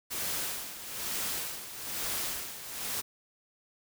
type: noise with tremolo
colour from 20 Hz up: white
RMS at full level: -33 dBFS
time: 0.1-3.02 s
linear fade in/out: 20 ms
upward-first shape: sine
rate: 1.1 Hz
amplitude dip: 70%
effects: none